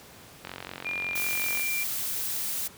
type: click train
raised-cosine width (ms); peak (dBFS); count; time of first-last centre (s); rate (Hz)
0.3; -20; 53; 0.45-1.595; 45.4
type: tone with pitch glide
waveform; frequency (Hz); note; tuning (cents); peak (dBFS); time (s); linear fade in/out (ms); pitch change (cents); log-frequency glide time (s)
sine; 2407 to 2371; D7 to D7; +42 to +16; -29; 0.85-1.84; 10; -26; 0.96-1.6
type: noise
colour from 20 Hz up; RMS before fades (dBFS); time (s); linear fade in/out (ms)
blue; -31; 1.15-2.68; 10
effects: pink hiss -49 dBFS RMS until 2.77 s + high-pass 80 Hz 12 dB/octave